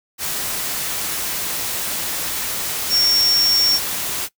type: tone in noise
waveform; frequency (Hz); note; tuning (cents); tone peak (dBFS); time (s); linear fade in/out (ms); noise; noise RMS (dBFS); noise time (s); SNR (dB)
sine; 5500; F8; -27; -14; 2.89-3.8; 50; white; -24; 0.18-4.29; +7
effects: noise-tail reverb RT60 0.1 s tail -20 dB re dry